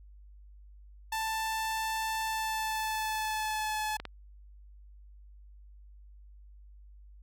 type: tone with pitch glide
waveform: sawtooth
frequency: 884 to 858.3 Hz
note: A5 to A5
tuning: +8 to -43 cents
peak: -27 dBFS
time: 1.12-3.97 s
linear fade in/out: 5 ms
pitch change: -51 cents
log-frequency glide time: 2.23-3.83 s
type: clicks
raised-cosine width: 0.3 ms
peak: -22 dBFS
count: 2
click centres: 4 / 4.053 s
effects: added 50 Hz sine -50 dBFS peak until 7.22 s